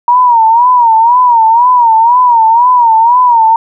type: tone with vibrato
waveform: sine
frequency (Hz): 944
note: A#5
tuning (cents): +22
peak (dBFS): -3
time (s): 0.08-3.56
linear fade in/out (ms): 2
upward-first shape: sine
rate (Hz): 2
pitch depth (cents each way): 110
effects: none